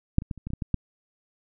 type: clicks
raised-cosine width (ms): 5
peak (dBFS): -6 / -23 / -18 / -30 / -21 / -23 / -17 / -17 / -10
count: 9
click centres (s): 0.184 / 0.221 / 0.312 / 0.377 / 0.47 / 0.504 / 0.535 / 0.622 / 0.743
effects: none